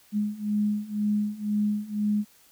sine beating tone pair, 207.7 / 209.7 Hz, G#3 / G#3, 0 / +17 cents, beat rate 2 Hz, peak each -28 / -26 dBFS, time 0.12-2.25 s, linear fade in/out 50 ms, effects white hiss -58 dBFS RMS until 2.51 s

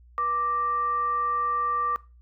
sine tone with frequency modulation, 1174.7 Hz, D6, in tune, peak -23 dBFS, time 0.18-1.96 s, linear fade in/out 0 ms, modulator 688 Hz, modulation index 0.27, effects noise-tail reverb RT60 0.3 s tail -20 dB re dry + added 60 Hz sine -50 dBFS peak until 2.21 s

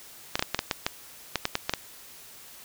clicks, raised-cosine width 0.2 ms, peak -7 dBFS, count 12, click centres 0.355 / 0.394 / 0.425 / 0.546 / 0.591 / 0.712 / 0.865 / 1.357 / 1.454 / 1.554 / 1.695 / 1.737 s, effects white hiss -48 dBFS RMS until 2.64 s

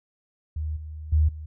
sine tone with level steps, 77.1 Hz, D#2, 15 cents flat, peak -26 / -34 / -16 / -34 dBFS, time 0.56-1.46 s, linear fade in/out 5 ms, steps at 0.76 / 1.12 / 1.28 s, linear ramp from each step 10 ms, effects none

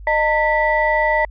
sine tone cluster, 612 / 906 / 1964 Hz, D#5 / A#5 / B6, -29 / -50 / -10 cents, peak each -18 dBFS, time 0.07-1.25 s, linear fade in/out 2 ms, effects tanh soft clip ceiling -5 dBFS + added 50 Hz sine -33 dBFS peak until 1.3 s

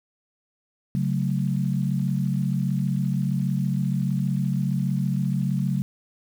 sine chord, F# minor, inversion second, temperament equal, 138.59 / 185 / 220 Hz, C#3 / F#3 / A3, 0 / 0 / 0 cents, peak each -24 / -25 / -30 dBFS, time 0.95-5.82 s, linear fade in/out 0 ms, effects 8-bit

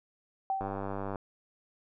sine tone with exponential decay, 773 Hz, G5, 24 cents flat, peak -26 dBFS, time 0.5-1.06 s, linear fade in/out 1 ms, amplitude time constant 120 ms
click train, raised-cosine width 1 ms, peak -22 dBFS, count 55, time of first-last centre 0.61-1.158 s, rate 98.6 Hz
effects none

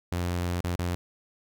sawtooth tone with dropouts, 88 Hz, F2, 14 cents sharp, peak -23 dBFS, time 0.12-0.95 s, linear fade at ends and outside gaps 0 ms, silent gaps 0.606-0.642 / 0.757-0.792 s, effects none

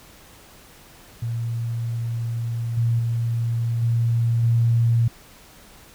sine tone with level steps, 116.54 Hz, A#2, in tune, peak -23 / -17 / -20 / -17 / -15 dBFS, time 1.22-5.08 s, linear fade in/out 5 ms, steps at 2.77 / 2.99 / 3.82 / 4.43 s, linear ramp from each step 5 ms, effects pink hiss -48 dBFS RMS until 5.94 s

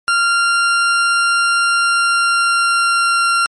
40% pulse tone with pitch glide, 1388 to 1379.2 Hz, F6 to F6, -11 to -22 cents, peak -11 dBFS, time 0.08-3.46 s, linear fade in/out 0 ms, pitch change -11 cents, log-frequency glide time 1.71-3.31 s, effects MP3 48 kbps

